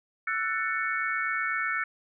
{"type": "chord", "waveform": "sine", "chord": "F# minor seventh", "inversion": "third", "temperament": "just", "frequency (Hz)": [1332, 1480, 1776, 2220], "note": ["E6", "F#6", "A6", "C#7"], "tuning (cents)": [18, 0, 16, 2], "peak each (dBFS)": -32, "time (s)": [0.27, 1.84], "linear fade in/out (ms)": 5, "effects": []}